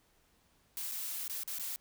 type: noise with dropouts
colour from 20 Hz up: blue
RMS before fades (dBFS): -39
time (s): 0.77-1.76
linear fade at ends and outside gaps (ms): 0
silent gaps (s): 0.914-0.919 / 1.279-1.297 / 1.434-1.477 / 1.585-1.596
effects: pink hiss -70 dBFS RMS until 1.8 s